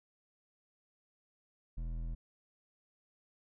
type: tone with hard clipping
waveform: sine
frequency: 41.2 Hz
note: E1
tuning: in tune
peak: -38 dBFS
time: 1.77-2.15 s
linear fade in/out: 10 ms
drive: 10 dB
effects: none